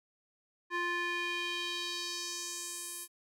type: tone with band-pass filter sweep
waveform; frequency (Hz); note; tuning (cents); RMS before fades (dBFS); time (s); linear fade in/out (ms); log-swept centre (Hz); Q
square; 349.2; F4; 0; -37; 0.7-3.08; 50; 1500 to 11000; 2
effects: none